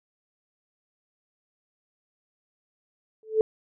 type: tone with exponential growth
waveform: sine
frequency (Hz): 437.4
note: A4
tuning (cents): -10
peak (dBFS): -13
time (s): 3.23-3.41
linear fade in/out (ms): 1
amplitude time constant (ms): 38
effects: none